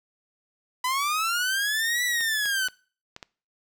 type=linear two-way sweep; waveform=sawtooth; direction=up then down; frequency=991 to 1975.5 to 1490 Hz; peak=-20 dBFS; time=0.84-2.68 s; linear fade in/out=5 ms; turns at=2.04 s
type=clicks; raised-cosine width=0.2 ms; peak=-21 dBFS; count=5; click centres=2.208 / 2.457 / 2.685 / 3.164 / 3.228 s
effects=noise-tail reverb RT60 0.4 s tail -23 dB re dry